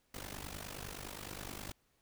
pink noise with amplitude modulation, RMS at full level -42 dBFS, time 0.14-1.72 s, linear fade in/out 5 ms, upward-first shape sine, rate 49.7 Hz, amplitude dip 85%, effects pink hiss -75 dBFS RMS until 2.01 s

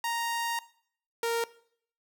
sawtooth tone pair in turn, 932.3 / 464 Hz, A#5 / A#4, 0 / -8 cents, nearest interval octave, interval 1208 cents, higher first, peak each -25 / -23 dBFS, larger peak second, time 0.04-0.59 / 1.23-1.44 s, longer first, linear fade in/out 2 ms, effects noise-tail reverb RT60 0.6 s tail -19 dB re dry

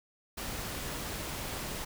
pink noise, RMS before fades -38 dBFS, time 0.37-1.85 s, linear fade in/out 10 ms, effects none

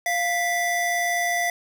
square tone pair together, 698.4 / 1975.5 Hz, F5 / B6, 0 / 0 cents, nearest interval octave + tritone, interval 1800 cents, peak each -25 dBFS, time 0.06-1.5 s, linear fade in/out 2 ms, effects none

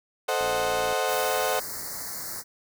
30% pulse chord, A diminished seventh, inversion none, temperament equal, 440 / 523.3 / 622.3 / 740 Hz, A4 / C5 / Eb5 / Gb5, 0 / 0 / 0 / 0 cents, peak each -28 / -26 / -28 / -26 dBFS, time 0.28-1.6 s, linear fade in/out 10 ms
click train, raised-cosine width 2 ms, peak -29 dBFS, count 31, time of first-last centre 0.41-0.925 s, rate 58.2 Hz
white band-stop noise, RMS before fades -35 dBFS, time 1.06-2.44 s, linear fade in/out 50 ms, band 2100 to 4200 Hz, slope 96 dB/octave
effects none

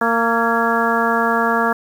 harmonic tone with a mistuned harmonic, 230 Hz, A#3, 23 cents flat, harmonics 1 / 2 / 3 / 4 / 5 / 6 / 7, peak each -22 / -22 / -22 / -22 / -22 / -22 / -22 dBFS, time 0.01-1.73 s, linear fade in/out 5 ms, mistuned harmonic 7, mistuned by +54 cents, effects 7-bit

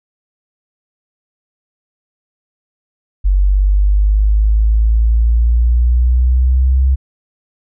sine exponential sweep, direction up, 47.1 to 66.4 Hz, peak -8 dBFS, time 3.24-6.96 s, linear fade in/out 20 ms, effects none

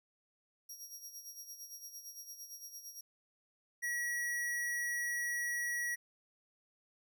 25% pulse tone with tremolo, 5650 Hz, F8, 19 cents sharp, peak -40 dBFS, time 0.69-3.01 s, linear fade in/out 5 ms, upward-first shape sine, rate 8.8 Hz, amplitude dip 65%
square tone, 1921 Hz, B6, 48 cents flat, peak -35 dBFS, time 3.82-5.96 s, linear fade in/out 20 ms
effects none

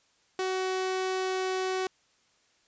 sawtooth tone, 374.9 Hz, F#4, 23 cents sharp, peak -24 dBFS, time 0.39-1.87 s, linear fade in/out 2 ms, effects white hiss -67 dBFS RMS until 2.67 s + resampled to 16000 Hz

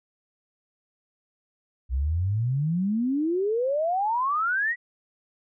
sine exponential sweep, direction up, 60.7 to 1975.5 Hz, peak -22 dBFS, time 1.89-4.76 s, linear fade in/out 50 ms, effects none

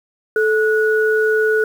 sine tone pair together, 435.5 / 1464.8 Hz, A4 / F#6, -18 / -18 cents, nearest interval octave + major sixth, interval 2100 cents, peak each -14 / -18 dBFS, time 0.36-1.64 s, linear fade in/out 2 ms, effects 7-bit

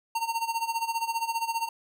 square tone with tremolo, 916 Hz, A#5, 31 cents flat, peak -25 dBFS, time 0.15-1.69 s, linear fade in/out 5 ms, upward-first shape sine, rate 15 Hz, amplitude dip 80%, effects none

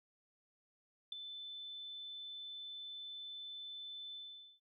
sine tone with ADSR envelope, 3520 Hz, A7, in tune, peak -35 dBFS, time 1.12-4.6 s, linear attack 4 ms, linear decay 8 ms, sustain -10 dB, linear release 460 ms, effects tanh soft clip ceiling -32 dBFS

